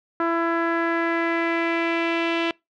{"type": "tone with low-pass filter sweep", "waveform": "sawtooth", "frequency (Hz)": 334.3, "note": "E4", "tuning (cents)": 24, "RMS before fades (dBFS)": -23, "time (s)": [0.2, 2.51], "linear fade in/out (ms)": 2, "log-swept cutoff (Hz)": [1400, 2900], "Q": 3.1, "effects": ["noise-tail reverb RT60 0.2 s tail -25 dB re dry"]}